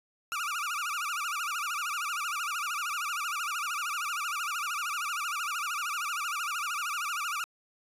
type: tone with vibrato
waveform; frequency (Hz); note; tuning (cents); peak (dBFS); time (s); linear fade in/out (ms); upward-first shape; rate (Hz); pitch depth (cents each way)
30% pulse; 1285; E6; -45; -28; 0.32-7.44; 0; sine; 13; 200
effects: resampled to 32000 Hz